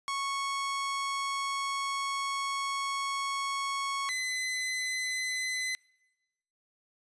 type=tone pair in turn; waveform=sawtooth; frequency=1104 / 2024 Hz; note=C#6 / B6; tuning=-7 / +42 cents; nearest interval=minor seventh; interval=1049 cents; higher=second; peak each=-27 dBFS; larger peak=neither; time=0.08-4.09 / 4.09-5.75 s; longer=first; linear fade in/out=0 ms; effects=noise-tail reverb RT60 1.0 s tail -24 dB re dry + resampled to 22050 Hz